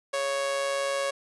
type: tone with amplitude modulation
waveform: sawtooth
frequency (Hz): 554.4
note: C#5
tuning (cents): 0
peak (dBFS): -20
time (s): 0.13-1.11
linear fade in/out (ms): 10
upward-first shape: sine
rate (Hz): 138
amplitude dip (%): 50
effects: resampled to 24000 Hz